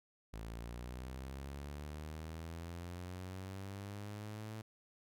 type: linear sweep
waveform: sawtooth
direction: up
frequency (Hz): 54.2 to 110.2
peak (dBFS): -40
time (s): 0.33-4.62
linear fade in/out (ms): 10
effects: none